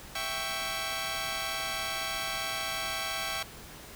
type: chord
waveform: 10% pulse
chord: C# diminished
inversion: first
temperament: equal with one note detuned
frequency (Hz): 659.3 / 784 / 1113.2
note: E5 / G5 / C#6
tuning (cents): 0 / 0 / +7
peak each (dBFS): -28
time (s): 0.15-3.43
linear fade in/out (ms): 5
effects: pink hiss -47 dBFS RMS until 3.95 s